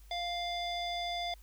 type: tone with low-pass filter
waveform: square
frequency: 698.5 Hz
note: F5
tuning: in tune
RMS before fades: -36 dBFS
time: 0.11-1.34 s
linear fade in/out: 2 ms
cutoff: 4100 Hz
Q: 9.1
effects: added 50 Hz sine -52 dBFS peak until 1.42 s + white hiss -65 dBFS RMS until 1.42 s